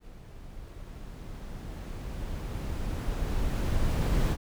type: noise with level ramp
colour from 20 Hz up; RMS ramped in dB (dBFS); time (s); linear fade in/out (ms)
brown; -47 to -24; 0-4.37; 50
effects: none